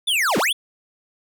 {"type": "linear two-way sweep", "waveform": "square", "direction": "down then up", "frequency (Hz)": [3611, 155.56, 3611], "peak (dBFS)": -18, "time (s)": [0.07, 0.53], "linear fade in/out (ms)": 10, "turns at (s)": 0.38, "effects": []}